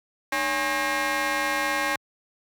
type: ring-modulated tone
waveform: 15% pulse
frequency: 261.6 Hz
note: C4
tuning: in tune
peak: -14 dBFS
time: 0.32-1.96 s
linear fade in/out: 5 ms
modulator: 1350 Hz
effects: high-pass 80 Hz 12 dB/octave